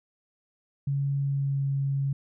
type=tone with pitch glide; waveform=sine; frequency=139.6 to 138.08 Hz; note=C#3 to C#3; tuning=+13 to -6 cents; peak=-24 dBFS; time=0.87-2.13 s; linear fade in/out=5 ms; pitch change=-19 cents; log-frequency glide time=1.18-1.64 s; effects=none